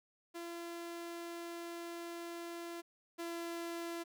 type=tone pair in turn; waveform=sawtooth; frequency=340.7 / 338.5 Hz; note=F4 / E4; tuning=-43 / +46 cents; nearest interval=unison; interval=11 cents; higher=first; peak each=-39 / -36 dBFS; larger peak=second; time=0.34-2.82 / 3.18-4.04 s; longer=first; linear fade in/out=20 ms; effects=none